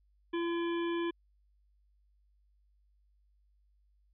harmonic tone, 339.9 Hz, F4, 47 cents flat, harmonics 1 / 3 / 5 / 7 / 9 / 10, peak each -31 / -41 / -45 / -48 / -50 / -51 dBFS, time 0.33-1.11 s, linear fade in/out 10 ms, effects added 50 Hz sine -66 dBFS peak until 4.13 s

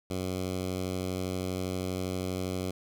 10% pulse tone with notch filter, 92.5 Hz, F#2, in tune, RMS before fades -33 dBFS, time 0.1-2.71 s, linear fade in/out 5 ms, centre 1600 Hz, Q 1.3, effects none

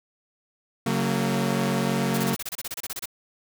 sawtooth chord, F# major, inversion second, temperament equal with one note detuned, 138.59 / 185 / 228.4 Hz, C#3 / F#3 / A#3, 0 / 0 / -35 cents, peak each -24 / -23 / -22 dBFS, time 0.86-2.35 s, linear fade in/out 5 ms
white noise bursts, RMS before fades -32 dBFS, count 15, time 2.14-3.057 s, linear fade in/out 5 ms, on 35 ms, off 28 ms
effects none

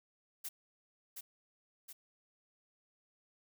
blue noise with echo, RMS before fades -42 dBFS, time 0.44-0.49 s, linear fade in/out 10 ms, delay 720 ms, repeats 2, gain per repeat -4 dB, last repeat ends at 1.93 s, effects none

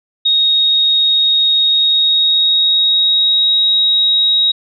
sine tone with pitch glide, 3747 to 3799 Hz, A#7 to A#7, +8 to +32 cents, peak -9 dBFS, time 0.25-4.52 s, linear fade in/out 10 ms, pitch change +24 cents, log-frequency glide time 1.69-3.55 s, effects none

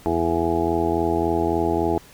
harmonic tone, 83.6 Hz, E2, 25 cents sharp, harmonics 1 / 2 / 3 / 4 / 5 / 6 / 8 / 9 / 10, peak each -29 / -32 / -30 / -23 / -25 / -33 / -28 / -32 / -27 dBFS, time 0.06-1.98 s, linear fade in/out 0 ms, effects pink hiss -48 dBFS RMS until 2.13 s

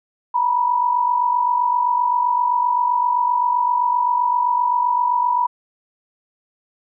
sine tone pair together, 932.3 / 980 Hz, A#5 / B5, 0 / -14 cents, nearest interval minor second, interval 86 cents, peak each -22 / -16 dBFS, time 0.34-5.47 s, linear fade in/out 10 ms, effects none

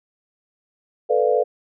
sine chord, B half-diminished seventh, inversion third, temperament equal, 440 / 493.9 / 587.3 / 698.5 Hz, A4 / B4 / D5 / F5, 0 / 0 / 0 / 0 cents, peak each -20 / -19 / -22 / -24 dBFS, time 1.09-1.44 s, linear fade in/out 20 ms, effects none

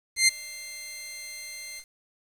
15% pulse tone with ADSR envelope, 2093 Hz, C7, in tune, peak -9 dBFS, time 0.16-1.85 s, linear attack 120 ms, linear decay 15 ms, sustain -23 dB, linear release 67 ms, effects resampled to 32000 Hz + 8-bit

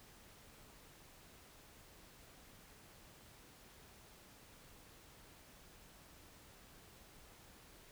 silence, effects pink hiss -61 dBFS RMS until 7.91 s

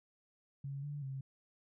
sine tone with pitch steps, 138.8 / 145.5 / 134.6 Hz, C#3 / D3 / C3, +3 / -16 / +49 cents, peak -39 dBFS, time 0.64-1.21 s, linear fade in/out 5 ms, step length 190 ms, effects none

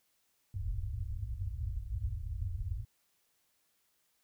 white low-pass noise, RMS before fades -37 dBFS, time 0.54-2.85 s, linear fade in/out 2 ms, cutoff 110 Hz, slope 96 dB/octave, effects white hiss -75 dBFS RMS until 4.23 s

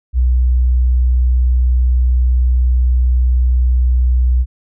sine tone, 62.1 Hz, B1, 10 cents sharp, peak -9 dBFS, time 0.13-4.46 s, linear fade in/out 50 ms, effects none

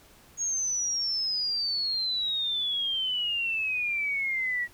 sine exponential sweep, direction down, 6645 to 1913 Hz, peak -26 dBFS, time 0.37-4.68 s, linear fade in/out 50 ms, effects pink hiss -56 dBFS RMS until 4.73 s

